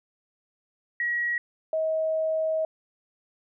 sine tone pair in turn, 1910 / 635.8 Hz, A#6 / D#5, +42 / +37 cents, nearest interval octave + perfect fifth, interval 1905 cents, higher first, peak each -24 / -23 dBFS, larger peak second, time 1-1.38 / 1.73-2.65 s, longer second, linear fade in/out 2 ms, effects none

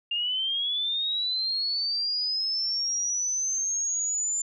sine linear sweep, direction up, 2794 to 7170 Hz, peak -25 dBFS, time 0.11-4.42 s, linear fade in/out 5 ms, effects none

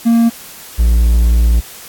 triangle tone pair in turn, 231.6 / 57.73 Hz, A#3 / A#1, -11 / -16 cents, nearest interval 2 octaves, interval 2405 cents, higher first, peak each -5 dBFS, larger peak neither, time 0.05-0.3 / 0.78-1.61 s, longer second, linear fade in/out 20 ms, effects white hiss -34 dBFS RMS until 1.88 s + AAC 64 kbps

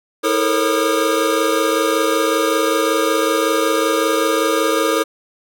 square tone cluster, 323.4 / 440.1 / 465.4 / 542 / 1219 Hz, E4 / A4 / A#4 / C#5 / D#6, -33 / 0 / -3 / -39 / -36 cents, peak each -22 dBFS, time 0.23-5.04 s, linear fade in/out 20 ms, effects none

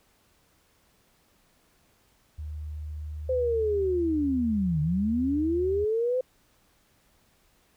sine tone with pitch glide, 76 to 77.87 Hz, D#2 to D#2, -40 to +2 cents, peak -33 dBFS, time 2.38-5.85 s, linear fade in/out 10 ms, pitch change +42 cents, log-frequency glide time 3.1-4.62 s
sine linear two-way sweep, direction down then up, 520 to 146.83 to 518 Hz, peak -23 dBFS, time 3.29-6.21 s, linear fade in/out 5 ms, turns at 4.81 s
effects pink hiss -65 dBFS RMS until 7.76 s

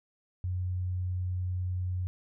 sine tone, 91 Hz, F#2, 28 cents flat, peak -29 dBFS, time 0.44-2.07 s, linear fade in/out 0 ms, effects none

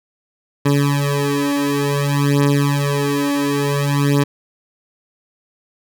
20% pulse beating tone pair, 142 / 142.56 Hz, C#3 / C#3, +42 / +49 cents, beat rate 0.56 Hz, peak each -13 dBFS, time 0.65-4.24 s, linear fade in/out 10 ms, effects none

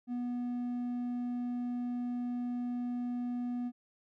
sine tone with hard clipping, 244.1 Hz, B3, 20 cents flat, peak -34 dBFS, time 0.07-3.72 s, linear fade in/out 50 ms, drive 3 dB, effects none

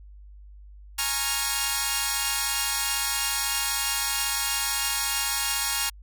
5% pulse chord, Bb minor seventh, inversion third, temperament equal with one note detuned, 830.6 / 932.3 / 1095.4 / 1396.9 Hz, Ab5 / Bb5 / Db6 / F6, 0 / 0 / -21 / 0 cents, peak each -18 dBFS, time 0.98-5.9 s, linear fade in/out 10 ms, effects added 50 Hz sine -43 dBFS peak until 6.02 s + MP3 96 kbps

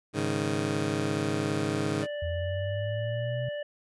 15% pulse chord, Ab suspended fourth, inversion none, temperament just, 103.83 / 138.43 / 155.74 Hz, Ab2 / Db3 / Eb3, 0 / -2 / +2 cents, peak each -26 dBFS, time 0.13-2.07 s, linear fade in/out 50 ms
harmonic tone, 587.3 Hz, D5, in tune, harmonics 1 / 3 / 5, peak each -32 / -42 / -46 dBFS, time 2.02-3.63 s, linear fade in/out 5 ms
sine linear sweep, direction up, 82.41 to 127 Hz, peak -30 dBFS, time 2.22-3.49 s, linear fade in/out 5 ms
effects resampled to 24000 Hz

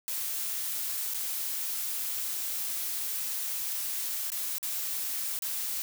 blue noise with dropouts, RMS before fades -33 dBFS, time 0.08-5.82 s, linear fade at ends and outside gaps 0 ms, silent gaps 1.137-1.144 / 4.302-4.319 / 4.583-4.629 / 5.389-5.422 s, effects none

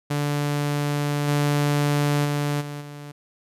sawtooth tone with level steps, 145.6 Hz, D3, 15 cents flat, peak -18 / -15 / -18 / -27 / -32 dBFS, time 0.1-3.12 s, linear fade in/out 10 ms, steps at 1.27 / 2.24 / 2.6 / 2.8 s, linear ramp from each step 20 ms, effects resampled to 32000 Hz

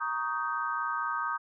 sine chord, Eb dominant seventh, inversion second, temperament just, 933.4 / 1120.1 / 1244.5 / 1555.6 Hz, Bb5 / Db6 / Eb6 / G6, +2 / +18 / 0 / -14 cents, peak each -36 / -37 / -32 / -35 dBFS, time 0-1.38 s, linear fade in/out 20 ms, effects none

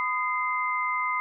sine tone cluster, 1007 / 1236 / 2083 Hz, B5 / D#6 / C7, +33 / -12 / -8 cents, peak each -29 dBFS, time 0-1.2 s, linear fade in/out 0 ms, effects none

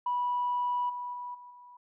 sine tone with level steps, 980 Hz, B5, 14 cents flat, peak -26 / -34 / -36 / -46 / -49 dBFS, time 0.06-1.77 s, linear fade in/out 5 ms, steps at 0.89 / 1.13 / 1.34 / 1.5 s, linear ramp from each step 10 ms, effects tanh soft clip ceiling -22 dBFS

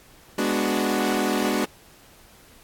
sawtooth chord, G# half-diminished seventh, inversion none, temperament equal, 207.7 / 246.9 / 293.7 / 370 Hz, G#3 / B3 / D4 / F#4, 0 / 0 / 0 / 0 cents, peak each -23 dBFS, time 0.38-1.65 s, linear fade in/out 5 ms, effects pink hiss -52 dBFS RMS until 2.63 s + AAC 64 kbps

